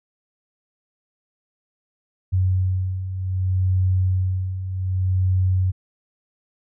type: beating tone pair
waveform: sine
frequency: 92.5 / 93.15 Hz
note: F#2 / F#2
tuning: 0 / +12 cents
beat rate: 0.65 Hz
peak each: -25 / -19 dBFS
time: 2.32-5.72 s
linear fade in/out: 20 ms
effects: none